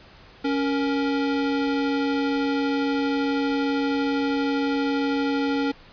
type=tone pair together; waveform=square; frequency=278.4 / 468.2 Hz; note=C#4 / A#4; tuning=+8 / +8 cents; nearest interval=major sixth; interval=900 cents; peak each=-23 / -29 dBFS; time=0.44-5.72 s; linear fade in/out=10 ms; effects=pink hiss -49 dBFS RMS until 5.92 s + resampled to 11025 Hz